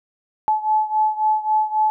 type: beating tone pair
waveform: sine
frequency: 860 / 863.7 Hz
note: A5 / A5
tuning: -40 / -32 cents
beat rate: 3.7 Hz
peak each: -18 / -21 dBFS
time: 0.48-1.9 s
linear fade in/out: 0 ms
effects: none